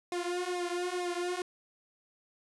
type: tone with flanger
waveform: sawtooth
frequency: 355.3 Hz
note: F4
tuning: 30 cents sharp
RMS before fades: -34 dBFS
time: 0.12-1.42 s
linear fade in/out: 2 ms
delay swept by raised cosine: 0.64 to 4.74 ms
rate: 2.2 Hz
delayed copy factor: -1
effects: resampled to 24000 Hz